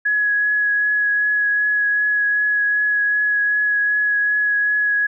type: tone with vibrato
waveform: sine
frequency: 1678 Hz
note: G#6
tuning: 17 cents sharp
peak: -15 dBFS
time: 0.05-5.07 s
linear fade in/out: 10 ms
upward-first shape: triangle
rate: 2.6 Hz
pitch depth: 14 cents each way
effects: none